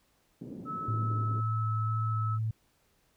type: band-pass noise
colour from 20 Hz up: white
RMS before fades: -43 dBFS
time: 0.41-1.41 s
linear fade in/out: 10 ms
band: 120 to 340 Hz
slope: 24 dB/octave
type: tone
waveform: sine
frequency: 1300 Hz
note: E6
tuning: 24 cents flat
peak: -34 dBFS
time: 0.65-2.39 s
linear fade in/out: 50 ms
type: tone with vibrato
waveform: sine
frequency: 110 Hz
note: A2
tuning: in tune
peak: -28 dBFS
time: 0.88-2.51 s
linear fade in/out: 5 ms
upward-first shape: square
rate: 2 Hz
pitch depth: 10 cents each way
effects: pink hiss -70 dBFS RMS until 3.16 s